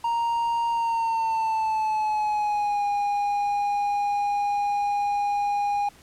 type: tone with pitch glide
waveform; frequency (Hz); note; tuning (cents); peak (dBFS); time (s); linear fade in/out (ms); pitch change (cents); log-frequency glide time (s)
triangle; 932.3 to 816.3; A#5 to G#5; 0 to -30; -20; 0.04-5.89; 5; -230; 0.7-2.85
effects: pink hiss -53 dBFS RMS until 6.02 s + low-pass 12000 Hz 12 dB/octave